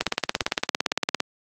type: click train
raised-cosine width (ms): 0.2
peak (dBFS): -3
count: 22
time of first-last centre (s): 0.01-1.203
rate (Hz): 17.6
effects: high-pass 200 Hz 12 dB/octave + Opus 32 kbps